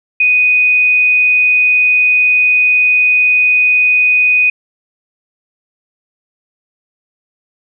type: tone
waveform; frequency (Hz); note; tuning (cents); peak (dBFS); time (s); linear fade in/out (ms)
sine; 2489; D#7; 0; -7; 0.2-4.5; 5
effects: none